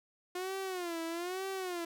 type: tone with vibrato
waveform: sawtooth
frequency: 356.3 Hz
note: F4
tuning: 35 cents sharp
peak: -32 dBFS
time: 0.35-1.85 s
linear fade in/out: 5 ms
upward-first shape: sine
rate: 1.1 Hz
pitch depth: 140 cents each way
effects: none